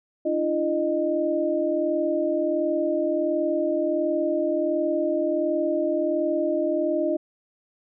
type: tone cluster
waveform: sine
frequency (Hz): 296.1 / 337.5 / 615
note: D4 / E4 / D#5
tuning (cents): +14 / +41 / -20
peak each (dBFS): -28 / -25 / -24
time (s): 0.25-7.17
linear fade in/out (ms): 10
effects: none